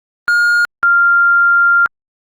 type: tone pair in turn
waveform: triangle / sine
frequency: 1422 / 1392.7 Hz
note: F6 / F6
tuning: +31 / -5 cents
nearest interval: unison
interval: 36 cents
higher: first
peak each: -7 dBFS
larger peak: neither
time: 0.28-0.65 / 0.83-1.86 s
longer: second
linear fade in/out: 0 ms
effects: Opus 24 kbps

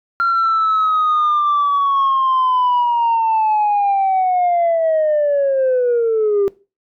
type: linear sweep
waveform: sine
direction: down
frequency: 1380 to 392 Hz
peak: -11 dBFS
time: 0.2-6.48 s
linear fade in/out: 0 ms
effects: noise-tail reverb RT60 0.3 s tail -20 dB re dry + tanh soft clip ceiling -10 dBFS

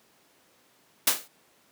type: noise with exponential decay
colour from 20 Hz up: white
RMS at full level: -17 dBFS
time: 1.07-1.28 s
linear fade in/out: 5 ms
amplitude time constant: 44 ms
effects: pink hiss -62 dBFS RMS until 1.71 s + high-pass 200 Hz 12 dB/octave

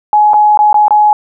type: tone with dropouts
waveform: sine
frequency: 842 Hz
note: G#5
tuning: 24 cents sharp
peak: -4 dBFS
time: 0.13-1.13 s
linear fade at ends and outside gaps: 1 ms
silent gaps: 0.334-0.341 / 0.574-0.59 / 0.729-0.743 / 0.882-0.907 s
effects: none

